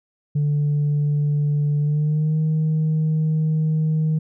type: tone with pitch glide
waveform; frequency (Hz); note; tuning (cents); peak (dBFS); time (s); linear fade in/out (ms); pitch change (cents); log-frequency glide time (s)
sine; 146.83 to 156.46; D3 to D#3; 0 to +10; -15; 0.35-4.19; 10; +110; 1.79-2.38
effects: tanh soft clip ceiling -15 dBFS